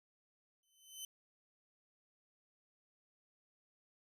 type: tone with exponential growth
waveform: 15% pulse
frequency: 3050 Hz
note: G7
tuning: 48 cents flat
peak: -35 dBFS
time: 0.63-1.05 s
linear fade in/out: 2 ms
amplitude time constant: 91 ms
effects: none